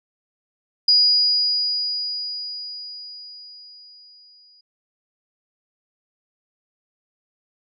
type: tone with exponential decay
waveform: sine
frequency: 4900 Hz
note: D#8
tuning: 27 cents flat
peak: -11 dBFS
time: 0.88-4.61 s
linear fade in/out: 5 ms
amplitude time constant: 810 ms
effects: none